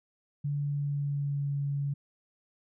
sine tone with pitch glide, 144.1 to 141.46 Hz, D3 to C#3, -33 to +35 cents, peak -28 dBFS, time 0.44-1.94 s, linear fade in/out 10 ms, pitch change -32 cents, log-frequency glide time 0.59-1.55 s, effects none

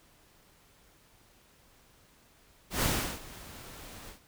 pink noise with ADSR envelope, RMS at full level -27 dBFS, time 2.7-4.2 s, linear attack 130 ms, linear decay 360 ms, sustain -20 dB, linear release 110 ms, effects pink hiss -62 dBFS RMS until 4.27 s

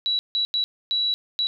sine tone bursts at uneven times, 3919 Hz, B7, 14 cents flat, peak -20 dBFS, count 5, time 0.06-0.19 / 0.35-0.45 / 0.54-0.64 / 0.91-1.14 / 1.39-1.47 s, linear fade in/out 0 ms, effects none

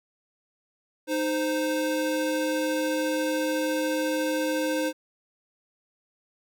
square tone pair together, 309.2 / 520 Hz, D#4 / C5, -11 / -11 cents, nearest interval major sixth, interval 900 cents, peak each -28 / -28 dBFS, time 1.07-4.93 s, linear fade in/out 50 ms, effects none

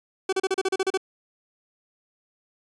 40% pulse tone bursts, 381.2 Hz, G4, 48 cents flat, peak -20 dBFS, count 10, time 0.29-0.975 s, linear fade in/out 5 ms, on 37 ms, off 35 ms, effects resampled to 22050 Hz

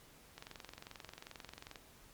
click train, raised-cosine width 0.2 ms, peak -30 dBFS, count 32, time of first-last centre 0.38-1.758 s, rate 22.5 Hz, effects pink hiss -61 dBFS RMS until 2.13 s + MP3 96 kbps

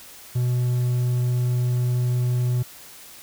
triangle tone, 123.47 Hz, B2, in tune, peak -17 dBFS, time 0.35-2.63 s, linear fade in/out 10 ms, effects white hiss -44 dBFS RMS until 3.22 s

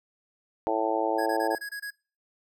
harmonic tone, 110.6 Hz, A2, 9 cents sharp, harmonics 3 / 4 / 5 / 6 / 7 / 8, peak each -31 / -31 / -31 / -31 / -31 / -31 dBFS, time 0.67-1.55 s, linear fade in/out 0 ms
square tone bursts, 1661.2 Hz, G#6, in tune, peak -34 dBFS, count 7, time 1.18-1.907 s, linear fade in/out 10 ms, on 85 ms, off 22 ms
effects noise-tail reverb RT60 0.4 s tail -26 dB re dry

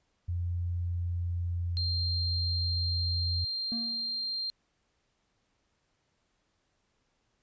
sine tone with pitch glide, 87.31 to 86.66 Hz, F2 to F2, 0 to -13 cents, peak -29 dBFS, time 0.28-3.45 s, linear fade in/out 10 ms, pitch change -13 cents, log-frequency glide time 0.77-2.21 s
sine tone, 4182 Hz, C8, 2 cents flat, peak -31 dBFS, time 1.77-4.5 s, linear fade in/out 0 ms
triangle tone with exponential decay, 230.5 Hz, A#3, 19 cents flat, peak -30 dBFS, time 3.72-4.41 s, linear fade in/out 0 ms, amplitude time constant 150 ms
effects pink hiss -75 dBFS RMS until 7.42 s + resampled to 16000 Hz

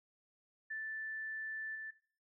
sine tone with level steps, 1760 Hz, A6, in tune, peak -39 / -42 dBFS, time 0.7-1.91 s, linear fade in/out 10 ms, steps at 1.75 s, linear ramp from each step 5 ms, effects noise-tail reverb RT60 0.5 s tail -18 dB re dry

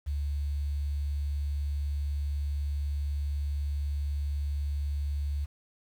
sine tone with quantisation, 72 Hz, D2, 34 cents flat, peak -28 dBFS, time 0.06-5.46 s, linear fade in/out 20 ms, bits 9, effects none

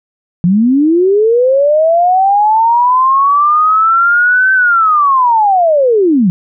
sine linear two-way sweep, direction up then down, 167.2 to 1547 to 167.2 Hz, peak -6 dBFS, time 0.44-6.3 s, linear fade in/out 0 ms, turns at 4.53 s, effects none

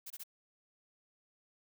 blue noise bursts, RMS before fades -45 dBFS, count 3, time 0.06-0.237 s, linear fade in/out 10 ms, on 43 ms, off 24 ms, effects none

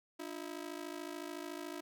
sawtooth ring-modulated tone, 323.8 Hz, E4, 31 cents flat, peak -35 dBFS, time 0.19-1.81 s, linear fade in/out 10 ms, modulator 26.9 Hz, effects none

